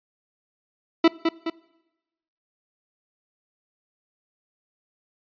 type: tone with echo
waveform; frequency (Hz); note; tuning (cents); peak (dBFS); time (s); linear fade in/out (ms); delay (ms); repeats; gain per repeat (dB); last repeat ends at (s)
40% pulse; 329.6; E4; 0; -11; 1.04-1.08; 5; 210; 2; -6; 1.5
effects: noise-tail reverb RT60 1.0 s tail -22 dB re dry + resampled to 11025 Hz